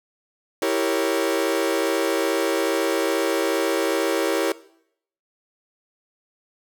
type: chord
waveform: 40% pulse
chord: E diminished seventh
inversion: none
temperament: equal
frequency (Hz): 329.6 / 392 / 466.2 / 554.4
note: E4 / G4 / Bb4 / Db5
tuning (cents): 0 / 0 / 0 / 0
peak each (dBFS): -25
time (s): 0.62-4.52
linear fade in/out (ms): 2
effects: noise-tail reverb RT60 0.7 s tail -19 dB re dry